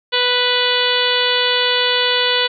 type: harmonic tone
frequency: 493.9 Hz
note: B4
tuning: in tune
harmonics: 1 / 2 / 3 / 4 / 5 / 6 / 7 / 8 / 9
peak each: -21 / -24 / -23 / -24 / -26 / -20 / -20 / -24 / -26 dBFS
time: 0.12-2.48 s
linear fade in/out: 20 ms
effects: none